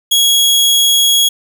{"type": "tone", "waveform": "sawtooth", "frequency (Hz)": 3322, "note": "G#7", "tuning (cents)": 0, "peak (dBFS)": -5, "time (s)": [0.11, 1.29], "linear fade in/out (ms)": 10, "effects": []}